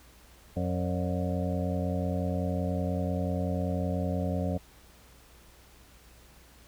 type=harmonic tone with a mistuned harmonic; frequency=90.4 Hz; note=F#2; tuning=40 cents flat; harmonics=1 / 2 / 3 / 5 / 6 / 7 / 8; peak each=-31 / -32 / -36 / -41 / -37 / -38 / -42 dBFS; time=0.56-4.58 s; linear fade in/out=10 ms; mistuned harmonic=7; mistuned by=-69 cents; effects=added 60 Hz sine -57 dBFS peak until 6.67 s + pink hiss -57 dBFS RMS until 6.67 s